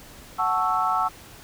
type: chord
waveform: sine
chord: F# minor seventh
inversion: none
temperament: equal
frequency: 740 / 880 / 1108.7 / 1318.5 Hz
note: F#5 / A5 / C#6 / E6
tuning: 0 / 0 / 0 / 0 cents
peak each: -26 / -27 / -27 / -24 dBFS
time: 0.38-1.09 s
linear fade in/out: 20 ms
effects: pink hiss -46 dBFS RMS until 1.43 s